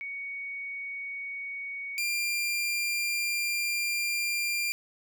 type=tone pair in turn; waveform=sine / sawtooth; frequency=2235 / 2387 Hz; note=C#7 / D7; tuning=+14 / +28 cents; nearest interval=minor second; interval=114 cents; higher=second; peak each=-34 / -24 dBFS; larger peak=second; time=0.01-1.98 / 1.98-4.72 s; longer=second; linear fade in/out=0 ms; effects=none